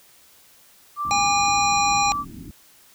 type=tone with pitch glide; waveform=sine; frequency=1174.7 to 1161.2 Hz; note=D6 to D6; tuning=0 to -20 cents; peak=-23 dBFS; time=0.96-2.25 s; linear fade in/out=50 ms; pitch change=-20 cents; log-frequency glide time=1.55-1.86 s
type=low-pass noise; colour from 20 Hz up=white; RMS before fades=-38 dBFS; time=1.05-2.51 s; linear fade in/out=0 ms; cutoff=310 Hz; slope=48 dB/octave
type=harmonic tone; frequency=814 Hz; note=G#5; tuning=35 cents flat; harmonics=1 / 3 / 5 / 7 / 9; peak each=-20 / -25 / -27 / -28 / -30 dBFS; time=1.11-2.12 s; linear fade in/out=0 ms
type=clicks; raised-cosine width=0.2 ms; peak=-28 dBFS; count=4; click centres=1.266 / 1.456 / 1.774 / 1.971 s
effects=white hiss -53 dBFS RMS until 2.94 s